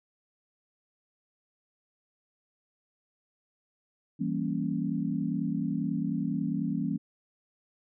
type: chord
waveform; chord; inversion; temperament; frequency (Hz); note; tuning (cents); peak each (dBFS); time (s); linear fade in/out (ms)
sine; E diminished seventh; none; equal with one note detuned; 164.81 / 194.87 / 233.1 / 277.2; E3 / G3 / Bb3 / Db4; 0 / -10 / 0 / 0; -33; 4.19-6.98; 20
effects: none